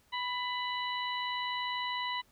harmonic tone with a mistuned harmonic, 988 Hz, B5, in tune, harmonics 1 / 2 / 3 / 4, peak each -35 / -38 / -40 / -41 dBFS, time 0.12-2.22 s, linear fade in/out 20 ms, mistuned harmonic 2, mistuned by +18 cents, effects pink hiss -67 dBFS RMS until 2.31 s

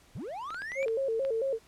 triangle linear sweep, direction up, 74.8 to 2399 Hz, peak -34 dBFS, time 0.15-0.85 s, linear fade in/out 5 ms
clicks, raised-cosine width 0.3 ms, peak -27 dBFS, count 7, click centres 0.505 / 0.545 / 0.62 / 0.719 / 0.829 / 0.882 / 1.25 s
sine tone with vibrato, 493.8 Hz, B4, in tune, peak -27 dBFS, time 0.75-1.59 s, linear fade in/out 50 ms, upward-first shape square, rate 4.5 Hz, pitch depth 160 cents each way
effects pink hiss -60 dBFS RMS until 1.67 s + low-pass 11000 Hz 12 dB/octave

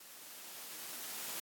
white noise with level ramp, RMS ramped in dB -54 to -41 dBFS, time 0-1.4 s, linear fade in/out 5 ms, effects high-pass 200 Hz 12 dB/octave + AAC 64 kbps

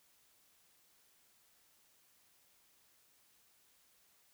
silence, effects white hiss -70 dBFS RMS until 4.33 s

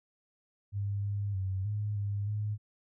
sine tone with pitch steps, 100.7 / 101.4 / 95.2 / 104.5 / 101.5 / 105.2 Hz, G2 / G#2 / F#2 / G#2 / G#2 / G#2, +47 / -41 / +50 / +11 / -39 / +23 cents, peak -30 dBFS, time 0.72-2.58 s, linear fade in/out 50 ms, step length 310 ms, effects none

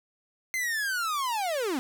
45% pulse linear sweep, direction down, 2093 to 239.1 Hz, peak -27 dBFS, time 0.54-1.79 s, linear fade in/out 0 ms, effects none

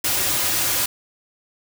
white noise with comb filter, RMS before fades -21 dBFS, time 0.04-0.86 s, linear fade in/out 5 ms, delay 4.5 ms, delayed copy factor -0.6, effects none

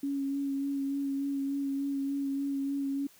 sine tone with vibrato, 277.2 Hz, C#4, in tune, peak -29 dBFS, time 0.03-3.07 s, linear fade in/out 5 ms, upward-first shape sine, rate 3.4 Hz, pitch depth 19 cents each way, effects white hiss -59 dBFS RMS until 3.19 s

